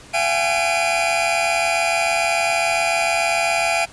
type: tone cluster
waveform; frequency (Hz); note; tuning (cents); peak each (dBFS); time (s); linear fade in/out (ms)
40% pulse; 679 / 765 / 832 / 2311 / 2443; F5 / G5 / G#5 / D7 / D#7; -49 / -42 / +3 / -28 / -32; -20 / -25 / -25 / -26 / -22; 0.13-3.86; 20
effects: pink hiss -43 dBFS RMS until 3.92 s + resampled to 22050 Hz